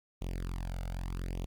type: tone with flanger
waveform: sawtooth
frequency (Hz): 44.22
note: F1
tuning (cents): +22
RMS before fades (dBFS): -37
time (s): 0.21-1.46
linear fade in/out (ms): 10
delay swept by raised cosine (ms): 0.31 to 1.41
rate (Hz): 0.82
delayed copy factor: +1
effects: 12-bit